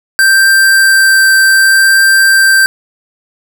square tone with vibrato, 1568 Hz, G6, in tune, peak -5 dBFS, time 0.19-2.66 s, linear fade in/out 0 ms, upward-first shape triangle, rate 0.65 Hz, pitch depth 8 cents each way, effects none

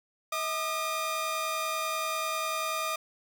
sawtooth tone pair together, 641.1 / 1212 Hz, E5 / D#6, -48 / -46 cents, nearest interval major seventh, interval 1102 cents, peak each -31 / -27 dBFS, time 0.32-2.96 s, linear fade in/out 5 ms, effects none

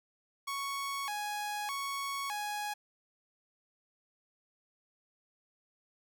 sawtooth tone with vibrato, 961 Hz, B5, 48 cents flat, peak -31 dBFS, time 0.47-2.74 s, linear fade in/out 10 ms, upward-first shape square, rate 0.82 Hz, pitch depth 250 cents each way, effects none

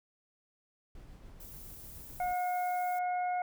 brown noise with tremolo, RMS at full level -50 dBFS, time 0.95-2.33 s, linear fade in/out 2 ms, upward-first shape sine, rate 7 Hz, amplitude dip 25%
violet noise, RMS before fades -50 dBFS, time 1.4-2.99 s, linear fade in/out 5 ms
harmonic tone, 722 Hz, F#5, 43 cents flat, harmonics 1 / 2 / 3, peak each -30 / -45 / -45 dBFS, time 2.2-3.42 s, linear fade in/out 2 ms
effects none

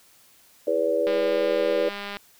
sine chord, E dominant seventh, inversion none, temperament equal with one note detuned, 329.6 / 415.3 / 493.9 / 573.6 Hz, E4 / G#4 / B4 / D5, 0 / 0 / 0 / -41 cents, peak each -30 / -28 / -24 / -24 dBFS, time 0.67-1.89 s, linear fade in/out 5 ms
click train, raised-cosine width 0.3 ms, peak -18 dBFS, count 223, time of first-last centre 1.07-2.169 s, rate 202 Hz
effects white hiss -56 dBFS RMS until 2.39 s

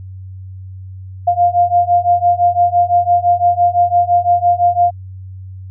sine beating tone pair, 698.5 / 704.4 Hz, F5 / F5, 0 / +15 cents, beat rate 5.9 Hz, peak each -13 / -12 dBFS, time 1.27-4.91 s, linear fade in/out 10 ms, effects added 94 Hz sine -28 dBFS peak until 5.7 s

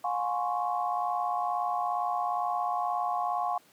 sine chord, Db major seventh, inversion first, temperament equal with one note detuned, 713.5 / 830.6 / 1046.5 / 1108.7 Hz, F5 / Ab5 / C6 / Db6, +37 / 0 / 0 / 0 cents, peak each -30 / -33 / -36 / -34 dBFS, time 0.04-3.58 s, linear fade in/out 5 ms, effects pink hiss -60 dBFS RMS until 3.72 s + high-pass 200 Hz 12 dB/octave

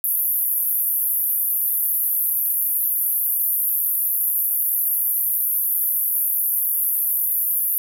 pink band-pass noise, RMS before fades -21 dBFS, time 0.04-7.78 s, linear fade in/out 0 ms, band 11000 to 15000 Hz, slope 96 dB/octave, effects none

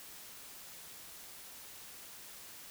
silence, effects white hiss -51 dBFS RMS until 2.7 s

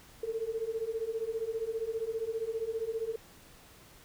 sine beating tone pair, 440 / 455 Hz, A4 / A#4, 0 / -42 cents, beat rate 15 Hz, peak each -36 / -34 dBFS, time 0.23-3.16 s, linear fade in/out 5 ms, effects pink hiss -56 dBFS RMS until 4.04 s

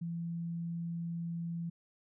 sine tone, 168.8 Hz, E3, 41 cents sharp, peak -35 dBFS, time 0.01-1.7 s, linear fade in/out 10 ms, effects none

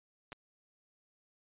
clicks, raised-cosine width 0.3 ms, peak -29 dBFS, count 2, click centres 0.321 / 0.328 s, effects resampled to 8000 Hz

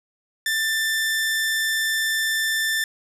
sawtooth tone, 1776 Hz, A6, 16 cents sharp, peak -17 dBFS, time 0.46-2.84 s, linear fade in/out 2 ms, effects resampled to 32000 Hz + 9-bit

